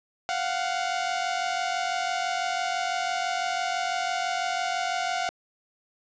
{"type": "tone pair together", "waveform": "sawtooth", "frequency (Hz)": [698.5, 744.5], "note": ["F5", "F#5"], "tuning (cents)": [0, 11], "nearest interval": "minor second", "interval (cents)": 111, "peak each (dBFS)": -25, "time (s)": [0.29, 5.29], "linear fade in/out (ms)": 0, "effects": ["resampled to 16000 Hz", "8-bit"]}